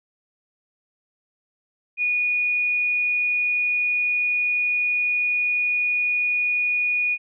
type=tone; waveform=sine; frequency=2457 Hz; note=D#7; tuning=22 cents flat; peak=-19 dBFS; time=1.97-7.18 s; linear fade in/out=50 ms; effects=none